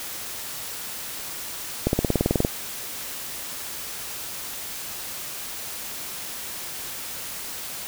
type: accelerating click train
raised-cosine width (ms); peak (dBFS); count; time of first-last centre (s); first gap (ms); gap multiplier
2; -6; 12; 1.87-2.449; 61; 0.97
effects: white hiss -34 dBFS RMS until 7.87 s